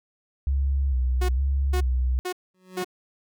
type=tone with vibrato; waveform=sine; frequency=65.7 Hz; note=C2; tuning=8 cents sharp; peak=-20 dBFS; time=0.47-2.19 s; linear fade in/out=0 ms; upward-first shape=square; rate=1.1 Hz; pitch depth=69 cents each way
type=tone bursts; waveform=sawtooth; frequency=363.9 Hz; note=F#4; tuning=29 cents flat; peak=-23 dBFS; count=4; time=1.21-2.846 s; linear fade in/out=10 ms; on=79 ms; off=440 ms
type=tone with exponential growth; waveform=25% pulse; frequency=185 Hz; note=F#3; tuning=in tune; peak=-26 dBFS; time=2.54-2.83 s; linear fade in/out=5 ms; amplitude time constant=63 ms
effects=none